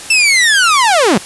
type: linear sweep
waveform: sawtooth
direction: down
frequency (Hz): 2692 to 163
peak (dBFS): -4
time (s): 0.1-1.18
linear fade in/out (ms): 5
effects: white hiss -29 dBFS RMS until 1.25 s + resampled to 24000 Hz